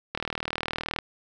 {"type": "click train", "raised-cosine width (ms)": 0.3, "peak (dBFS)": -12, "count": 34, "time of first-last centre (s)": [0.15, 0.988], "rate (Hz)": 39.4, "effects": []}